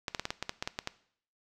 clicks, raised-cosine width 0.2 ms, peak -15 dBFS, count 11, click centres 0.082 / 0.148 / 0.196 / 0.254 / 0.305 / 0.426 / 0.494 / 0.625 / 0.675 / 0.789 / 0.874 s, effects noise-tail reverb RT60 0.6 s tail -18 dB re dry

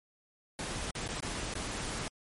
pink noise with dropouts, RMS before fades -37 dBFS, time 0.59-2.08 s, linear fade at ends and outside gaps 0 ms, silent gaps 0.908-0.952 / 1.077-1.089 / 1.203-1.227 / 1.538-1.554 s, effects MP3 48 kbps

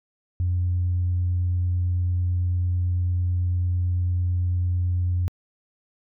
sine tone, 89.1 Hz, F2, 35 cents sharp, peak -19 dBFS, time 0.4-5.28 s, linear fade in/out 0 ms, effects tanh soft clip ceiling -16 dBFS

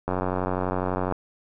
click train, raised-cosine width 1 ms, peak -12 dBFS, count 97, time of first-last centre 0.08-1.123 s, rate 92 Hz, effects none

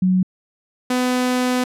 sine / sawtooth tone pair in turn, 185 / 251 Hz, F#3 / B3, 0 / +28 cents, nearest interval perfect fourth, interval 528 cents, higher second, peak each -13 dBFS, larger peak neither, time 0.02-0.23 / 0.9-1.64 s, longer second, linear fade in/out 5 ms, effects low-pass 12000 Hz 12 dB/octave

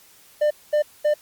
triangle tone bursts, 598 Hz, D5, 31 cents sharp, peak -14 dBFS, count 3, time 0.41-1.141 s, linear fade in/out 10 ms, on 97 ms, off 220 ms, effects white hiss -52 dBFS RMS until 1.21 s + Opus 48 kbps

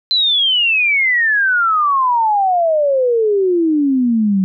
sine exponential sweep, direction down, 4088 to 185.4 Hz, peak -11 dBFS, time 0.11-4.44 s, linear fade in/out 0 ms, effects none

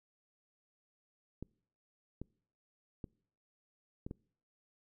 clicks, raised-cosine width 3 ms, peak -29 dBFS, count 5, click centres 1.426 / 2.216 / 3.042 / 4.065 / 4.111 s, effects noise-tail reverb RT60 0.6 s tail -26 dB re dry

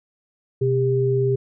sine tone pair together, 127.1 / 398.9 Hz, C3 / G4, -50 / +30 cents, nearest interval octave + minor sixth, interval 1980 cents, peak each -20 / -19 dBFS, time 0.61-1.36 s, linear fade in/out 10 ms, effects none

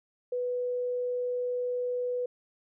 sine tone, 493.9 Hz, B4, in tune, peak -28 dBFS, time 0.32-2.26 s, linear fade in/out 5 ms, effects none

